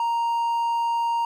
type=tone; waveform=triangle; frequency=932.3 Hz; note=A#5; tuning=in tune; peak=-19 dBFS; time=0-1.25 s; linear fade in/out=2 ms; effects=none